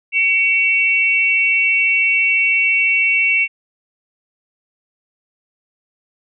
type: tone pair together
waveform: sine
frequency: 2253 / 2703 Hz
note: C#7 / E7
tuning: +28 / +43 cents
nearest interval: minor third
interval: 315 cents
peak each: -15 dBFS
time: 0.12-3.48 s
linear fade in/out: 50 ms
effects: none